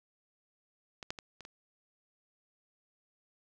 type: clicks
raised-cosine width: 0.2 ms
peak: -25 / -18 / -26 / -30 / -30 dBFS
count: 5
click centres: 1.028 / 1.105 / 1.188 / 1.407 / 1.451 s
effects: none